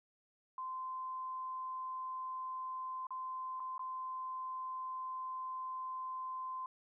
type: tone with dropouts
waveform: sine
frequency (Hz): 1035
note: C6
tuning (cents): -19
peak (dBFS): -39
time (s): 0.58-6.66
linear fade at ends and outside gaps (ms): 2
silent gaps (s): 3.069-3.106 / 3.598-3.602 / 3.78-3.793
effects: none